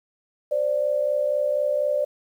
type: tone pair together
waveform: sine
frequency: 523.3 / 587.4 Hz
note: C5 / D5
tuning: 0 / 0 cents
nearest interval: major second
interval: 200 cents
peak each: -26 / -21 dBFS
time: 0.51-2.05 s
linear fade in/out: 10 ms
effects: 9-bit